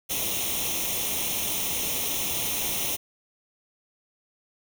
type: noise with comb filter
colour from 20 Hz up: white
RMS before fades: -28 dBFS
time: 0.09-2.97 s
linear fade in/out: 20 ms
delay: 0.32 ms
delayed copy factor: +0.75
effects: none